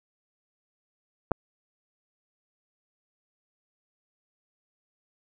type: clicks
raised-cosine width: 1 ms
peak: -28 / -8 dBFS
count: 2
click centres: 1.311 / 1.317 s
effects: none